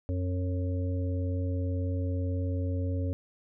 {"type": "harmonic tone with a mistuned harmonic", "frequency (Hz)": 90.2, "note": "F#2", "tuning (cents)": -44, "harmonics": [1, 3, 5, 6], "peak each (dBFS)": [-28, -36, -42, -41], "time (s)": [0.09, 3.13], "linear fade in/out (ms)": 0, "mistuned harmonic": 6, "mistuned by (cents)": 26, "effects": []}